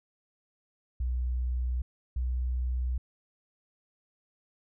sine tone pair in turn, 61.9 / 62.33 Hz, B1 / B1, +5 / +17 cents, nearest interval unison, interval 12 cents, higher second, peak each -27 dBFS, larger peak neither, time 1-1.82 / 2.16-2.98 s, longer neither, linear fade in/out 5 ms, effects none

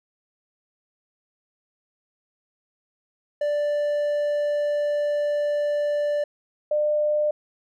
triangle / sine tone pair in turn, 587.3 / 599.6 Hz, D5 / D5, 0 / +36 cents, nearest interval unison, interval 36 cents, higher second, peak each -19 / -19 dBFS, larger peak neither, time 3.41-6.24 / 6.71-7.31 s, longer first, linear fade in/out 5 ms, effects none

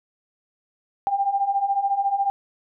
sine beating tone pair, 784 / 798 Hz, G5 / G5, 0 / +31 cents, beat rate 14 Hz, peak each -25 / -21 dBFS, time 1.07-2.3 s, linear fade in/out 0 ms, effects none

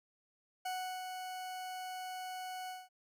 40% pulse tone with ADSR envelope, 740 Hz, F#5, in tune, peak -35 dBFS, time 0.65-2.89 s, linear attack 8 ms, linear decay 360 ms, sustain -5 dB, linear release 200 ms, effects none

